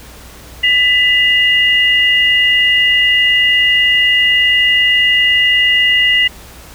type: tone pair together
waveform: sine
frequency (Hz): 1991 / 2839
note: B6 / F7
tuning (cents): +14 / +28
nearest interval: tritone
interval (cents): 614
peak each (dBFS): -11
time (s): 0.63-6.28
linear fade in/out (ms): 10
effects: added 60 Hz sine -38 dBFS peak until 6.74 s + pink hiss -37 dBFS RMS until 6.74 s